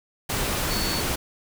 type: tone in noise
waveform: sine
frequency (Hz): 4445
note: C#8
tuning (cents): +4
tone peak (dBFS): -30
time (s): 0.7-1.01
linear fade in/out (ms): 10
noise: pink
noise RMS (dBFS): -26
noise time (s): 0.29-1.16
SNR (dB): -7
effects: none